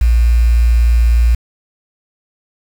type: tone with quantisation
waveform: sine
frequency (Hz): 58.27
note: A#1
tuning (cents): 0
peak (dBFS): -7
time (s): 0.01-1.35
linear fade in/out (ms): 5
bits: 5
effects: none